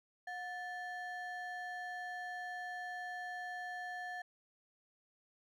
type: ring-modulated tone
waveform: triangle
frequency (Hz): 1238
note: D#6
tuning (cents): -9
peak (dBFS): -36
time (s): 0.27-4.22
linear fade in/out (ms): 5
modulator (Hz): 515
effects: none